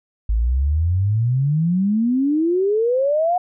sine exponential sweep, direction up, 51.8 to 733 Hz, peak -15 dBFS, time 0.29-3.38 s, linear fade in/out 5 ms, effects none

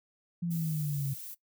sine exponential sweep, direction down, 174.61 to 135.1 Hz, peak -29 dBFS, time 0.42-1.14 s, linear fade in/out 10 ms
violet noise, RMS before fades -43 dBFS, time 0.5-1.35 s, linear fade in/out 20 ms
effects noise-tail reverb RT60 0.1 s tail -18 dB re dry

